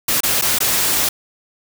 white noise with dropouts, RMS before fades -17 dBFS, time 0.08-1.09 s, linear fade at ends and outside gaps 5 ms, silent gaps 0.206-0.233 / 0.414-0.421 / 0.587-0.603 s, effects none

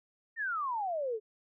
sine exponential sweep, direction down, 1864.7 to 415.3 Hz, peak -31 dBFS, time 0.36-1.2 s, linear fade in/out 50 ms, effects none

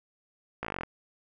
slowing click train, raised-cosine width 0.5 ms, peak -18 dBFS, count 11, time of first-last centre 0.63-0.834 s, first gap 17 ms, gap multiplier 1.04, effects none

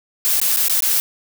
blue noise with dropouts, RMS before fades -17 dBFS, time 0.25-1 s, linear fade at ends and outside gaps 0 ms, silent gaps 0.4-0.415 / 0.562-0.57 / 0.682-0.697 / 0.805-0.823 s, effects none

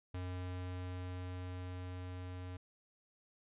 square tone with level ramp, 90.8 Hz, F#2, 32 cents flat, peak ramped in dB -40 to -44 dBFS, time 0.14-2.57 s, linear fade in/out 5 ms, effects resampled to 8000 Hz

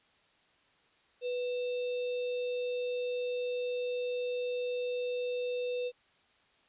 sine tone with sample-and-hold, 493.9 Hz, B4, in tune, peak -31 dBFS, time 1.21-5.92 s, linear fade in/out 50 ms, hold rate 3150 Hz, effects white hiss -67 dBFS RMS until 6.68 s + resampled to 8000 Hz

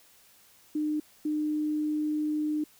sine tone bursts at uneven times, 303.2 Hz, D#4, 45 cents flat, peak -26 dBFS, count 2, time 0.75-1 / 1.25-2.64 s, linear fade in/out 5 ms, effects white hiss -59 dBFS RMS until 2.79 s

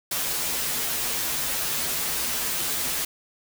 white noise with comb filter, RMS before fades -27 dBFS, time 0.11-3.05 s, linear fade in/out 5 ms, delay 10 ms, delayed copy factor -0.8, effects none

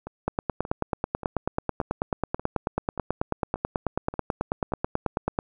two click trains, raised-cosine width 1 ms, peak -21 / -10 dBFS, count 9 / 48, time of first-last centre 0.07-4.721 / 0.28-5.389 s, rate 1.72 / 9.2 Hz, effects none

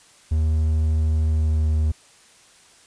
triangle tone with pitch glide, 78.3 to 77.49 Hz, D#2 to D#2, +11 to -7 cents, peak -15 dBFS, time 0.31-1.92 s, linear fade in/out 10 ms, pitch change -18 cents, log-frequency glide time 1.3-1.7 s, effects white hiss -52 dBFS RMS until 2.86 s + resampled to 22050 Hz

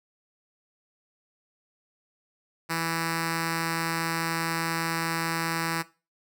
5% pulse tone with notch filter, 164.81 Hz, E3, in tune, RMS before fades -29 dBFS, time 2.69-5.83 s, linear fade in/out 20 ms, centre 590 Hz, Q 1.5, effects noise-tail reverb RT60 0.3 s tail -18 dB re dry

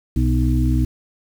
harmonic tone with a mistuned harmonic, 61.74 Hz, B1, in tune, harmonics 1 / 2 / 4 / 5, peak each -17 / -20 / -23 / -24 dBFS, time 0.16-0.85 s, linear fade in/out 5 ms, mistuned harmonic 5, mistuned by +19 cents, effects 7-bit

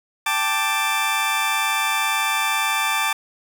20% pulse chord, G suspended second, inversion none, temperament just, 784 / 882 / 1176 Hz, G5 / A5 / D6, 0 / +4 / +2 cents, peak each -23 / -19 / -18 dBFS, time 0.26-3.13 s, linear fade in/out 5 ms, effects none

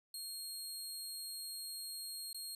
20% pulse tone with dropouts, 4252 Hz, C8, 27 cents sharp, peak -37 dBFS, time 0.14-2.55 s, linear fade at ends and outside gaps 2 ms, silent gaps 2.33-2.345 s, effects resampled to 32000 Hz + 12-bit

